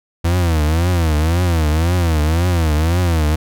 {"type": "tone with vibrato", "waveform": "40% pulse", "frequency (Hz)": 82.41, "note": "E2", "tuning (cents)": 0, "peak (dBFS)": -12, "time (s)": [0.24, 3.36], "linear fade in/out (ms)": 10, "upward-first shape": "triangle", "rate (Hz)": 1.9, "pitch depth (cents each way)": 180, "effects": []}